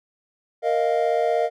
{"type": "chord", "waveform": "triangle", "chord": "Bb suspended fourth", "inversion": "none", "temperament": "equal", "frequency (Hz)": [466.2, 622.3, 698.5], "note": ["Bb4", "Eb5", "F5"], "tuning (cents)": [0, 0, 0], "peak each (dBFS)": -21, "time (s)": [0.62, 1.5], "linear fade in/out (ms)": 50, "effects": []}